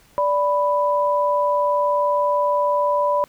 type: tone pair together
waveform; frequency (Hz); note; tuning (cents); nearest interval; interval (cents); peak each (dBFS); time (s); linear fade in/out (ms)
sine; 584 / 989.9; D5 / B5; -10 / +4; major sixth; 914; -19 / -19; 0.18-3.24; 0
effects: pink hiss -54 dBFS RMS until 3.28 s